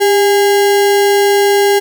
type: tone with sample-and-hold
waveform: sine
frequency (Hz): 400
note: G4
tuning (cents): +35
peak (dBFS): -7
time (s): 0-1.8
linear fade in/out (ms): 20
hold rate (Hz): 1225
effects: none